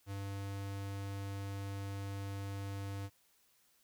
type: tone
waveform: square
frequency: 99 Hz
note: G2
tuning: 18 cents sharp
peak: -40 dBFS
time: 0.06-3.1 s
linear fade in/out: 50 ms
effects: white hiss -71 dBFS RMS until 3.83 s